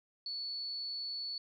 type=tone; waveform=sine; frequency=4435 Hz; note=C#8; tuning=in tune; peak=-37 dBFS; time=0.26-1.38 s; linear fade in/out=2 ms; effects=13-bit